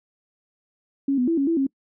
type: tone with pitch steps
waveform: sine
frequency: 276 / 248.7 / 332.1 / 276.8 / 332.1 / 271.1 Hz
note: C#4 / B3 / E4 / C#4 / E4 / C#4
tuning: -7 / +12 / +13 / -2 / +13 / -38 cents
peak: -18 dBFS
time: 1.08-1.668 s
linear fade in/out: 5 ms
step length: 98 ms
effects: noise-tail reverb RT60 0.1 s tail -25 dB re dry